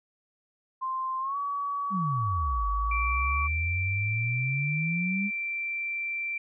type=tone with pitch glide; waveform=sine; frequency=1046.5 to 1134.6 Hz; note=C6 to C#6; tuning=0 to +40 cents; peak=-28 dBFS; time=0.81-3.48 s; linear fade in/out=20 ms; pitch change=+140 cents; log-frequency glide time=1.2-1.37 s
type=exponential two-way sweep; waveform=sine; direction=down then up; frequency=207.7 to 48.85 to 207.7 Hz; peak=-27 dBFS; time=1.9-5.31 s; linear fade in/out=50 ms; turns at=2.67 s
type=tone; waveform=sine; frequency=2349 Hz; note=D7; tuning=in tune; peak=-29 dBFS; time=2.91-6.38 s; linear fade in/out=5 ms
effects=none